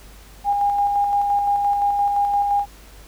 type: tone with tremolo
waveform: sine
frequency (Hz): 811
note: G#5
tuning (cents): -41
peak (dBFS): -15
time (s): 0.44-2.66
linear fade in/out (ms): 50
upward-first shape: square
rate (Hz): 5.8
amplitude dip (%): 30
effects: added 50 Hz sine -43 dBFS peak until 3.07 s + pink hiss -47 dBFS RMS until 3.07 s